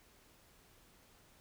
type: silence
effects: pink hiss -65 dBFS RMS until 1.4 s